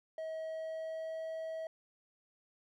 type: tone with pitch glide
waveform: triangle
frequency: 639 to 644.2 Hz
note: D#5 to E5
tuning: +46 to -40 cents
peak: -36 dBFS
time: 0.18-1.67 s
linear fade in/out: 2 ms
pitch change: +14 cents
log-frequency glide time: 0.4-1.24 s
effects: none